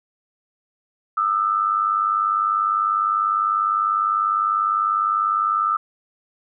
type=tone pair together; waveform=sine; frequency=1218.5 / 1318.5 Hz; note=D#6 / E6; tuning=-37 / 0 cents; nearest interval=minor second; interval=137 cents; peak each=-20 dBFS; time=1.17-5.77 s; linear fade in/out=5 ms; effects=none